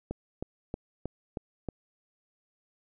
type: click train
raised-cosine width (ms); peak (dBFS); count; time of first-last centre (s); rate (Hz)
2; -20; 6; 0.11-1.687; 3.17
effects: none